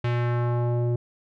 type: tone with low-pass filter sweep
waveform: square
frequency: 120.3 Hz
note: B2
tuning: 45 cents flat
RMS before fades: -24 dBFS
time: 0.04-0.96 s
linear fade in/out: 5 ms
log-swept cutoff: 2900 to 430 Hz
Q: 1.3
effects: none